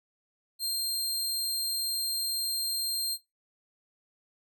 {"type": "tone", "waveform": "sawtooth", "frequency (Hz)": 4186, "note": "C8", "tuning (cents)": 0, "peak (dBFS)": -26, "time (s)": [0.59, 3.18], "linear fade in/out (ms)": 50, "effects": ["noise-tail reverb RT60 0.2 s tail -17 dB re dry"]}